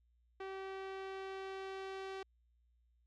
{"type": "tone with low-pass filter sweep", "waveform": "sawtooth", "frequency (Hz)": 384.8, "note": "G4", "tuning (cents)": -32, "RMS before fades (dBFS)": -45, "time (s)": [0.4, 2.23], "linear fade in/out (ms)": 5, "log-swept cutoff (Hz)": [2600, 4200], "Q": 0.82, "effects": ["added 59 Hz sine -70 dBFS peak until 3.06 s"]}